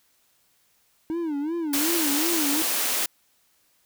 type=tone with vibrato; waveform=triangle; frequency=311.1 Hz; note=D#4; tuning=in tune; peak=-23 dBFS; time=1.1-2.62 s; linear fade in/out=0 ms; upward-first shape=sine; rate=2.7 Hz; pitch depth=170 cents each way
type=high-pass noise; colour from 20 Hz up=white; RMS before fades=-25 dBFS; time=1.73-3.06 s; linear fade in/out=5 ms; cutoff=220 Hz; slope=48 dB/octave
effects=white hiss -65 dBFS RMS until 3.85 s